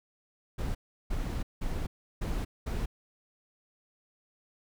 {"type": "noise bursts at uneven times", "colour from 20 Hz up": "brown", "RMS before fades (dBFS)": -32, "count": 5, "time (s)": [[0.58, 0.75], [1.1, 1.43], [1.61, 1.87], [2.21, 2.45], [2.66, 2.86]], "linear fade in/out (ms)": 10, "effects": []}